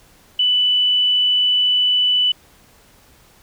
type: tone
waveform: sine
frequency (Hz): 2982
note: F#7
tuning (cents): +13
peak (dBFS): -13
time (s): 0.39-2.32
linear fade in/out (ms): 5
effects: pink hiss -51 dBFS RMS until 3.42 s